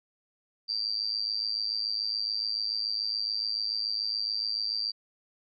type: tone with amplitude modulation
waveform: sine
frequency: 4699 Hz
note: D8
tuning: in tune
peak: -24 dBFS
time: 0.68-4.92 s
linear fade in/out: 20 ms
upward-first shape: sine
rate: 107 Hz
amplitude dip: 95%
effects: none